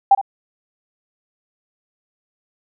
sine tone with echo, 790 Hz, G5, 13 cents sharp, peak -6 dBFS, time 0.11-0.15 s, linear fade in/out 5 ms, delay 64 ms, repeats 1, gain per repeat -14 dB, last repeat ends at 0.214 s, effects none

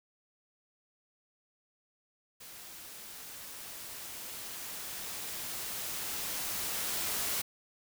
white noise with level ramp, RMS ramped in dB -49 to -33 dBFS, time 2.4-7.42 s, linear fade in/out 10 ms, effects none

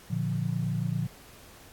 sine chord, Bb major, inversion none, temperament equal, 116.54 / 146.83 / 174.61 Hz, Bb2 / D3 / F3, 0 / 0 / 0 cents, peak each -31 dBFS, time 0.1-1.07 s, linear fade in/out 10 ms, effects pink hiss -52 dBFS RMS until 1.72 s + AAC 64 kbps

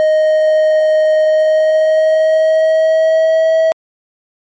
triangle tone with pitch glide, 622.3 to 644.6 Hz, D#5 to E5, 0 to -39 cents, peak -6 dBFS, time 0-3.72 s, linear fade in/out 0 ms, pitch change +61 cents, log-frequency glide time 1.25-3.55 s, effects MP3 32 kbps

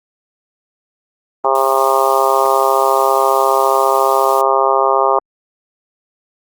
harmonic tone, 134.6 Hz, C3, 49 cents sharp, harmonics 3 / 4 / 5 / 6 / 7 / 8 / 9, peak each -18 / -18 / -18 / -18 / -18 / -18 / -18 dBFS, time 1.44-5.19 s, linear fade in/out 5 ms
white high-pass noise, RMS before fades -31 dBFS, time 1.55-4.41 s, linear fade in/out 0 ms, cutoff 2600 Hz, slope 12 dB/octave
clicks, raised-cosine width 0.5 ms, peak -19 dBFS, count 2, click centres 2.453 / 2.461 s
effects Opus 24 kbps

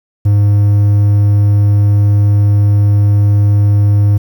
triangle tone, 102.4 Hz, G#2, 24 cents flat, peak -4 dBFS, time 0.25-4.18 s, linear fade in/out 10 ms, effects 7-bit

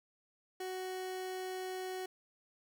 30% pulse tone, 372.1 Hz, F#4, 10 cents sharp, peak -36 dBFS, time 0.6-2.06 s, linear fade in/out 5 ms, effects none

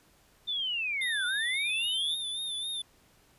sine linear two-way sweep, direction down then up, 3600 to 1420 to 3600 Hz, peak -29 dBFS, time 0.47-2.16 s, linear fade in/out 20 ms, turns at 1.26 s
square tone with vibrato, 3587 Hz, A7, 33 cents sharp, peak -33 dBFS, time 1.01-2.82 s, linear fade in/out 5 ms, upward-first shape sine, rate 3.7 Hz, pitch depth 60 cents each way
effects pink hiss -63 dBFS RMS until 3.38 s + resampled to 32000 Hz

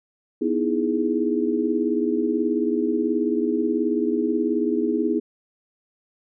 sine chord, E major seventh, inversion second, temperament equal, 246.9 / 311.1 / 329.6 / 415.3 Hz, B3 / D#4 / E4 / G#4, 0 / 0 / 0 / 0 cents, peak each -25 dBFS, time 0.41-5.2 s, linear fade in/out 10 ms, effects none

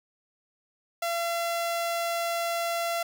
sawtooth tone, 680 Hz, F5, 46 cents flat, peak -23 dBFS, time 1.02-3.03 s, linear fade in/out 5 ms, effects none

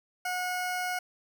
20% pulse tone, 727 Hz, F#5, 31 cents flat, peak -25 dBFS, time 0.25-0.99 s, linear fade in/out 5 ms, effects none

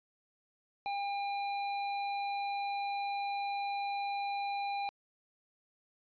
square tone, 803 Hz, G5, 41 cents sharp, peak -34 dBFS, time 0.86-4.89 s, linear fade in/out 0 ms, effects resampled to 11025 Hz

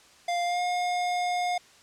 square tone with pitch glide, 698.5 to 714.8 Hz, F5 to F5, 0 to +40 cents, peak -26 dBFS, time 0.28-1.58 s, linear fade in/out 5 ms, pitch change +40 cents, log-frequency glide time 0.44-0.61 s, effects white hiss -55 dBFS RMS until 1.82 s + low-pass 7000 Hz 12 dB/octave

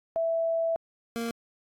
sine / 25% pulse tone pair in turn, 660 / 231.9 Hz, E5 / A#3, +2 / -9 cents, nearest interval octave + tritone, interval 1811 cents, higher first, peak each -24 / -26 dBFS, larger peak first, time 0.16-0.76 / 1.16-1.31 s, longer first, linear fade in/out 0 ms, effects AAC 48 kbps

